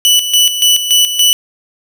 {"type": "tone with tremolo", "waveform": "sawtooth", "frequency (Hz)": 2968, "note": "F#7", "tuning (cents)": 5, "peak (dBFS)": -3, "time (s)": [0.05, 1.33], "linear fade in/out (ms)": 0, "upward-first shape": "square", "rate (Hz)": 3.5, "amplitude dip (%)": 65, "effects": []}